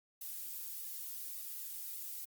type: noise with flanger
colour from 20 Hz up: violet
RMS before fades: -44 dBFS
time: 0.21-2.25 s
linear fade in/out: 5 ms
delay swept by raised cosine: 1.2 to 5.5 ms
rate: 1.7 Hz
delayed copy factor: -0.7
effects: Opus 48 kbps